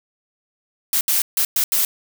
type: noise bursts at uneven times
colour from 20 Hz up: blue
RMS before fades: -18 dBFS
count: 5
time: 0.93-1.01 / 1.08-1.22 / 1.37-1.45 / 1.56-1.64 / 1.72-1.85 s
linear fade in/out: 2 ms
effects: none